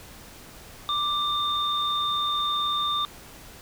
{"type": "tone pair together", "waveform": "sine", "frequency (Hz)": [1178, 3619], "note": ["D6", "A7"], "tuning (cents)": [5, 48], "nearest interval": "octave + perfect fifth", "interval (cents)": 1943, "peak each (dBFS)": -26, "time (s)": [0.89, 3.05], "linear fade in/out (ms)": 0, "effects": ["pink hiss -46 dBFS RMS until 3.61 s"]}